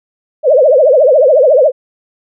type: tone with vibrato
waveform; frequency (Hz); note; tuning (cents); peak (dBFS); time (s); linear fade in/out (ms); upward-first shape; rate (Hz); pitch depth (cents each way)
sine; 562; C#5; +24; -4; 0.43-1.72; 50; triangle; 14; 270
effects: none